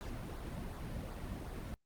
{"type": "noise with flanger", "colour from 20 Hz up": "brown", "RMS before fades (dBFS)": -43, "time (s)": [0.01, 1.74], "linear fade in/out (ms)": 0, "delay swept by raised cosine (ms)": [0.34, 2.54], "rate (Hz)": 2.7, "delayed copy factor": -0.5, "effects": ["noise-tail reverb RT60 0.1 s tail -24 dB re dry", "Opus 48 kbps"]}